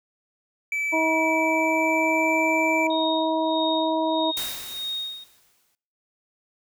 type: tone with pitch glide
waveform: triangle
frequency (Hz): 2310 to 2330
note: D7 to D7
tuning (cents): -29 to -14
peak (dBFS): -22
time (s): 0.72-2.87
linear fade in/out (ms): 2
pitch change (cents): +15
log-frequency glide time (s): 1.18-2.36
type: harmonic tone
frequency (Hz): 319.6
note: D#4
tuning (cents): +47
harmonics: 1 / 2 / 3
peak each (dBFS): -25 / -25 / -25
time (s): 0.92-4.32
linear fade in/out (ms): 20
type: tone with tremolo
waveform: sine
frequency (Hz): 3727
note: A#7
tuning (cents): -1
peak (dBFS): -25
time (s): 2.9-5.24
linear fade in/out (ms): 5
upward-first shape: sine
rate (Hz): 1.6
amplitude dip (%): 80
type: noise with exponential decay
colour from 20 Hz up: white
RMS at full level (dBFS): -30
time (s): 4.37-5.75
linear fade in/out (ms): 0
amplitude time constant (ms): 300
effects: noise-tail reverb RT60 0.6 s tail -21 dB re dry